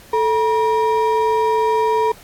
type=ring-modulated tone; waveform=triangle; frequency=698.5 Hz; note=F5; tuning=in tune; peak=-9 dBFS; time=0.13-2.12 s; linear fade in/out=5 ms; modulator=259 Hz; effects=pink hiss -44 dBFS RMS until 2.23 s + AAC 64 kbps